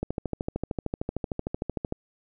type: click train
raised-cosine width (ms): 2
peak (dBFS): -15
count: 26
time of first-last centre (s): 0.03-1.924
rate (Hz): 13.2
effects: none